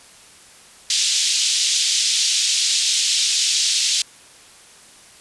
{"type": "band-pass noise", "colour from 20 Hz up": "pink", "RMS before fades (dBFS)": -19, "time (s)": [0.9, 4.02], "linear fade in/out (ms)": 2, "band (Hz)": [3300, 7600], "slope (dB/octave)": 24, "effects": ["white hiss -46 dBFS RMS until 5.2 s", "resampled to 24000 Hz"]}